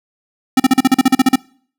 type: tone bursts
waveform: square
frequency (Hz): 261.6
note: C4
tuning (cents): 0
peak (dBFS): -7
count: 12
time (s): 0.57-1.358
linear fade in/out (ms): 5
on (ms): 29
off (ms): 40
effects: noise-tail reverb RT60 0.5 s tail -24 dB re dry